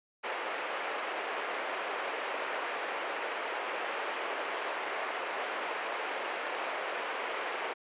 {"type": "band-pass noise", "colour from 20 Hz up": "pink", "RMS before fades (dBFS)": -36, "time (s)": [0.23, 7.74], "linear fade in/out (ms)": 20, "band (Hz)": [440, 2700], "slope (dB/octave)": 24, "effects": ["resampled to 8000 Hz"]}